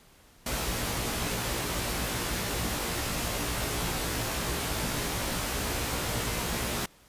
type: noise with comb filter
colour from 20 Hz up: pink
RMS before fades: -31 dBFS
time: 0.46-6.86 s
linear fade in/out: 5 ms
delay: 17 ms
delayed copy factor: +0.9
effects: pink hiss -58 dBFS RMS until 7.08 s + resampled to 32000 Hz